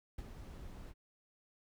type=noise with ADSR envelope; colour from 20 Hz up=brown; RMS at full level=-43 dBFS; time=0.18-0.94 s; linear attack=6 ms; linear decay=34 ms; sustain=-6 dB; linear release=47 ms; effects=none